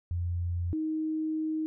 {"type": "tone pair in turn", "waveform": "sine", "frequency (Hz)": [87.1, 313.8], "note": ["F2", "D#4"], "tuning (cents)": [-4, 15], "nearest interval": "octave + minor seventh", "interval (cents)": 2219, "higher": "second", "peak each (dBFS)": -28, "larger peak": "neither", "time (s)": [[0.11, 0.73], [0.73, 1.66]], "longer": "second", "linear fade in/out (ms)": 0, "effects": []}